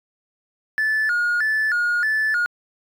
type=tone with vibrato; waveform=triangle; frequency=1582 Hz; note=G6; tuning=15 cents sharp; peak=-15 dBFS; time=0.78-2.46 s; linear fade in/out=0 ms; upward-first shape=square; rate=1.6 Hz; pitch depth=170 cents each way; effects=tanh soft clip ceiling -13 dBFS